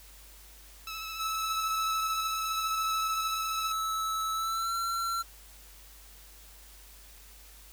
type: tone with vibrato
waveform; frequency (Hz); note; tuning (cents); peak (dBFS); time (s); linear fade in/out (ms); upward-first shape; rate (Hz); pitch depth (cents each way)
15% pulse; 1304; E6; -19; -30; 0.87-3.72; 2; triangle; 14; 27
type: tone with pitch glide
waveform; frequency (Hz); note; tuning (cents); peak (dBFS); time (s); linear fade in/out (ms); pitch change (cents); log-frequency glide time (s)
square; 1305 to 1358.1; E6 to F6; -18 to -49; -30; 1.19-5.23; 20; +69; 4.32-4.76
effects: added 50 Hz sine -53 dBFS peak until 7.72 s + white hiss -54 dBFS RMS until 7.72 s